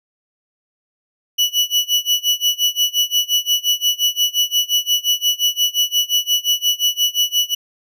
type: tone with tremolo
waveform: 35% pulse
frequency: 2949 Hz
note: F#7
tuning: 6 cents flat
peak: -10 dBFS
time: 1.38-7.55 s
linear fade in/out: 10 ms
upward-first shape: sine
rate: 5.7 Hz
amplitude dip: 95%
effects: none